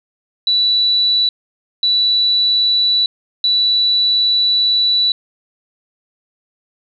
sine tone bursts at uneven times, 3951 Hz, B7, in tune, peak -11 dBFS, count 3, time 0.47-1.29 / 1.83-3.06 / 3.44-5.12 s, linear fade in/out 2 ms, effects none

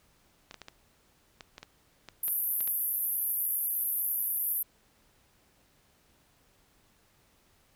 clicks, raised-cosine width 0.2 ms, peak -26 dBFS, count 11, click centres 0.511 / 0.543 / 0.617 / 0.684 / 1.408 / 1.581 / 1.63 / 2.087 / 2.281 / 2.606 / 2.676 s
pink band-pass noise, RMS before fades -31 dBFS, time 2.23-4.63 s, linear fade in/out 5 ms, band 11000 to 14000 Hz, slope 96 dB/octave
effects pink hiss -66 dBFS RMS until 7.75 s

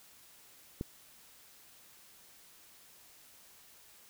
click, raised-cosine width 3 ms, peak -22 dBFS, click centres 0.811 s, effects white hiss -59 dBFS RMS until 4.09 s

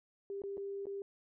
sine tone with dropouts, 397.1 Hz, G4, 22 cents sharp, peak -38 dBFS, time 0.3-1.02 s, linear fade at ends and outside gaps 1 ms, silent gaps 0.419-0.437 / 0.571-0.578 / 0.856-0.868 s, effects none

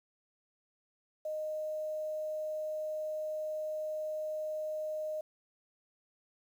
sine tone with quantisation, 618 Hz, D#5, 12 cents flat, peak -34 dBFS, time 1.25-5.21 s, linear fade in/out 5 ms, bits 10, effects none

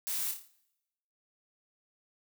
blue noise with echo, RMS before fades -35 dBFS, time 0.07-0.31 s, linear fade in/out 0 ms, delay 28 ms, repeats 6, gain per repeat -5 dB, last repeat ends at 0.478 s, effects noise-tail reverb RT60 0.9 s tail -21 dB re dry

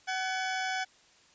20% pulse tone pair together, 752.1 / 1708 Hz, F#5 / G#6, +28 / +48 cents, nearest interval octave + major second, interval 1420 cents, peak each -26 / -34 dBFS, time 0.07-0.85 s, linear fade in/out 20 ms, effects white hiss -61 dBFS RMS until 1.34 s + resampled to 16000 Hz

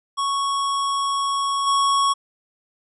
square tone with level steps, 1108.7 Hz, C#6, in tune, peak -21 / -17 dBFS, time 0.17-2.14 s, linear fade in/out 20 ms, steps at 1.66 s, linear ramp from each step 20 ms, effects resampled to 24000 Hz

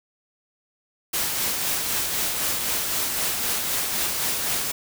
white noise with tremolo, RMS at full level -24 dBFS, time 1.13-4.72 s, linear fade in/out 10 ms, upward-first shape sine, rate 3.9 Hz, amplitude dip 30%, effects none

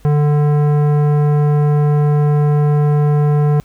sine tone with tanh clipping, 147.7 Hz, D3, 10 cents sharp, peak -12 dBFS, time 0.05-3.6 s, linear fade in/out 0 ms, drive 15 dB, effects added 50 Hz sine -45 dBFS peak until 3.64 s + pink hiss -52 dBFS RMS until 3.64 s

